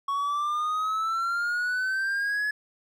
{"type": "exponential sweep", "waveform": "triangle", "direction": "up", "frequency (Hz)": [1108.7, 1708], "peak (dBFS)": -23, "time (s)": [0.08, 2.51], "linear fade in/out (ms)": 5, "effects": []}